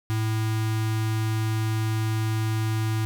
square tone with notch filter, 110 Hz, A2, in tune, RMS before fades -25 dBFS, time 0.1-3.05 s, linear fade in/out 0 ms, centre 550 Hz, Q 1.8, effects none

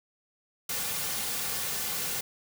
white noise with comb filter, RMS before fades -32 dBFS, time 0.69-2.21 s, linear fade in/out 5 ms, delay 3.1 ms, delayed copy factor -0.5, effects none

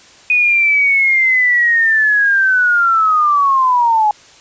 sine linear sweep, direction down, 2489 to 830.6 Hz, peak -9 dBFS, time 0.3-4.11 s, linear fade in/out 2 ms, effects white hiss -43 dBFS RMS until 4.4 s + resampled to 16000 Hz

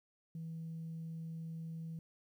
sine tone, 162.9 Hz, E3, 20 cents flat, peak -40 dBFS, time 0.35-1.99 s, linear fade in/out 2 ms, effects tanh soft clip ceiling -38 dBFS + 12-bit

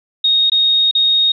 sine tone with dropouts, 3729 Hz, A#7, in tune, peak -10 dBFS, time 0.24-1.32 s, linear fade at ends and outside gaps 5 ms, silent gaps 0.499-0.518 / 0.912-0.95 s, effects none

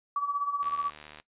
sine tone with tremolo, 1146 Hz, D6, 43 cents flat, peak -24 dBFS, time 0.16-0.9 s, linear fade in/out 2 ms, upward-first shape sine, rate 16 Hz, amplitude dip 65%
click train, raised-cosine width 0.2 ms, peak -27 dBFS, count 44, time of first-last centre 0.63-1.2 s, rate 75.5 Hz
effects noise-tail reverb RT60 0.1 s tail -18 dB re dry + resampled to 8000 Hz

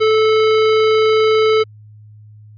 square tone, 436.3 Hz, A4, 15 cents flat, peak -11 dBFS, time 0-1.64 s, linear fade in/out 20 ms, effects added 106 Hz sine -38 dBFS peak until 2.57 s + resampled to 11025 Hz

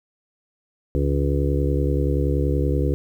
harmonic tone, 70.5 Hz, C#2, 30 cents sharp, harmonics 1 / 2 / 4 / 5 / 6 / 7, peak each -21 / -24 / -27 / -28 / -29 / -29 dBFS, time 0.95-2.94 s, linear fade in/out 0 ms, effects 9-bit

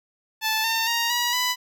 10% pulse tone with pitch steps, 876 / 904.3 / 933.5 / 963.6 / 994.7 Hz, A5 / A5 / A#5 / B5 / B5, -8 / +47 / +2 / -43 / +12 cents, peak -13 dBFS, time 0.41-1.56 s, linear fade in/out 50 ms, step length 230 ms, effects none

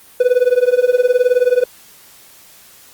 triangle tone with tremolo, 496.4 Hz, B4, 9 cents sharp, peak -4 dBFS, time 0.2-1.64 s, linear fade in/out 5 ms, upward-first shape triangle, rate 19 Hz, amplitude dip 100%, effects white hiss -44 dBFS RMS until 2.93 s + Opus 32 kbps

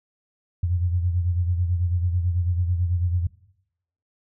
sine beating tone pair, 87.31 / 96.41 Hz, F2 / G2, 0 / -28 cents, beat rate 9.1 Hz, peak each -20 / -29 dBFS, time 0.63-3.27 s, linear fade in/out 5 ms, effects noise-tail reverb RT60 0.8 s tail -21 dB re dry

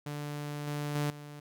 sawtooth tone with level steps, 146.83 Hz, D3, in tune, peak -32 / -29 / -25 / -40 dBFS, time 0.06-1.4 s, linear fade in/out 5 ms, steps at 0.67 / 0.95 / 1.1 s, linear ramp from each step 2 ms, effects none

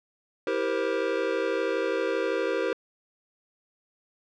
square chord, C dominant seventh, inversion first, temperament just, 327 / 392.4 / 470.9 / 523.3 Hz, E4 / G4 / Bb4 / C5, -14 / +2 / +18 / 0 cents, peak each -34 / -31 / -30 / -31 dBFS, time 0.47-2.73 s, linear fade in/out 2 ms, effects low-pass 3000 Hz 12 dB/octave

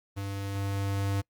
square tone with level ramp, 99 Hz, G2, 18 cents sharp, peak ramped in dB -32 to -27 dBFS, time 0.16-1.22 s, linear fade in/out 20 ms, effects noise-tail reverb RT60 0.1 s tail -25 dB re dry + Opus 24 kbps

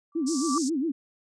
sine tone with exponential growth, 1165 Hz, D6, 14 cents flat, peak -23 dBFS, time 0.12-0.58 s, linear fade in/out 2 ms, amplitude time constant 100 ms
sine tone with vibrato, 293.7 Hz, D4, in tune, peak -24 dBFS, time 0.15-0.92 s, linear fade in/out 10 ms, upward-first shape sine, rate 7.4 Hz, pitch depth 250 cents each way
pink band-pass noise, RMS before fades -35 dBFS, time 0.26-0.7 s, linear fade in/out 20 ms, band 5000 to 8800 Hz, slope 48 dB/octave
effects resampled to 22050 Hz

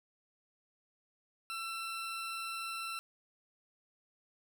20% pulse tone, 1343 Hz, E6, 32 cents sharp, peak -33 dBFS, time 1.5-2.99 s, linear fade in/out 0 ms, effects none

